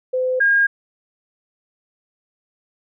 sine tone pair in turn, 511 / 1622.3 Hz, C5 / G#6, -41 / -41 cents, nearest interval octave + minor sixth, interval 2000 cents, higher second, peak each -17 / -12 dBFS, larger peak second, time 0.13-0.4 / 0.4-0.67 s, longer neither, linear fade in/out 10 ms, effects none

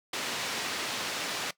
white band-pass noise, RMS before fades -34 dBFS, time 0.13-1.51 s, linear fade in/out 5 ms, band 160 to 4500 Hz, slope 12 dB/octave, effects noise-tail reverb RT60 0.1 s tail -18 dB re dry

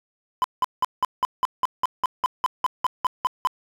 triangle tone bursts, 1011 Hz, B5, 40 cents sharp, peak -15 dBFS, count 16, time 0.42-3.472 s, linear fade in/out 0 ms, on 22 ms, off 180 ms, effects resampled to 32000 Hz + 7-bit

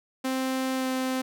sawtooth tone with pitch glide, 261.6 to 259.5 Hz, C4 to C4, 0 to -14 cents, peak -22 dBFS, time 0.24-1.22 s, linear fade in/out 10 ms, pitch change -14 cents, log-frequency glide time 0.75-0.87 s, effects none

